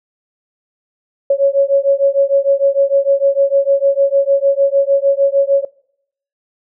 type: beating tone pair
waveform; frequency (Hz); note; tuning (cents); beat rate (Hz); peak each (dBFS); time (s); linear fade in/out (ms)
sine; 551 / 557.6; C#5 / C#5; -11 / +10; 6.6; -13; 1.3-5.65; 5
effects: noise-tail reverb RT60 0.7 s tail -23 dB re dry